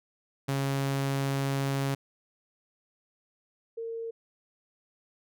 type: tone pair in turn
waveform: sawtooth / sine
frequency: 137.4 / 457 Hz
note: C#3 / A#4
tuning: -15 / -34 cents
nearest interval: octave + major sixth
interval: 2081 cents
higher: second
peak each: -23 / -33 dBFS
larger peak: first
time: 0.48-1.95 / 3.77-4.11 s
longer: first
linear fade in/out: 10 ms
effects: none